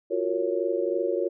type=chord; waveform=sine; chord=Gb major seventh; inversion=third; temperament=just; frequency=346.9 / 370 / 462.5 / 555 Hz; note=F4 / Gb4 / Bb4 / Db5; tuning=-12 / 0 / -14 / +2 cents; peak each=-29 dBFS; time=0.1-1.29 s; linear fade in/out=20 ms; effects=none